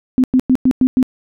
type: tone bursts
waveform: sine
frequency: 256.4 Hz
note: C4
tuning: 35 cents flat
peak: -8 dBFS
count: 6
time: 0.18-1.028 s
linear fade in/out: 0 ms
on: 58 ms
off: 100 ms
effects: none